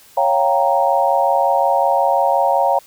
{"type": "chord", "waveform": "sine", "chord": "G half-diminished seventh", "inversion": "second", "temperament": "equal", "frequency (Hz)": [554.4, 698.5, 784, 932.3], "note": ["Db5", "F5", "G5", "Bb5"], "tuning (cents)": [0, 0, 0, 0], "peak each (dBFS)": -18, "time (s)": [0.17, 2.79], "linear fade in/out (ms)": 5, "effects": ["white hiss -47 dBFS RMS until 2.86 s"]}